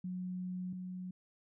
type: tone pair in turn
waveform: sine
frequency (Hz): 182.4 / 183.05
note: F#3 / F#3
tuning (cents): -24 / -18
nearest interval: unison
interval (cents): 6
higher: second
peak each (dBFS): -37 / -40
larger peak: first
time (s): 0.04-0.73 / 0.73-1.11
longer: first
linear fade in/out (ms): 5
effects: none

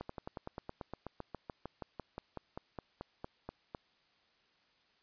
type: slowing click train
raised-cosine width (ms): 1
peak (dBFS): -27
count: 25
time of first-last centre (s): 0.01-3.748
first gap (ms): 84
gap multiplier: 1.05
effects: white hiss -71 dBFS RMS until 5.02 s + resampled to 11025 Hz

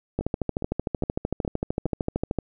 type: two click trains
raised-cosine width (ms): 2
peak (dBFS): -11 / -17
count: 30 / 5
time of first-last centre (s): 0.19-2.387 / 0.21-1.863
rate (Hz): 13.2 / 2.42
effects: none

